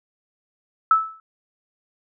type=tone with exponential decay; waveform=sine; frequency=1309 Hz; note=E6; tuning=13 cents flat; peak=-9 dBFS; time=0.91-1.2 s; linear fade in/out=2 ms; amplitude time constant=62 ms; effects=none